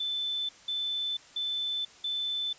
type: tone bursts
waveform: sine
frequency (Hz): 3520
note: A7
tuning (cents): 0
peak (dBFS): -29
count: 4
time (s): 0-2.53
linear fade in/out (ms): 5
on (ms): 490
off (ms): 190
effects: white hiss -54 dBFS RMS until 2.58 s + resampled to 16000 Hz